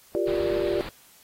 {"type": "chord", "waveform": "sine", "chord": "G minor seventh", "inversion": "third", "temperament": "equal", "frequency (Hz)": [349.2, 392, 466.2, 587.3], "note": ["F4", "G4", "Bb4", "D5"], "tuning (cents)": [0, 0, 0, 0], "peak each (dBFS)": [-27, -27, -32, -28], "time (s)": [0.15, 0.81], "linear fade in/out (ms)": 0}
{"type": "low-pass noise", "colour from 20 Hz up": "pink", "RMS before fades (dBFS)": -38, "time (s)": [0.27, 0.89], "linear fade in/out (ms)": 2, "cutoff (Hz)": 4800, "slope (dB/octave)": 96}
{"effects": ["white hiss -55 dBFS RMS until 1.23 s", "AAC 48 kbps"]}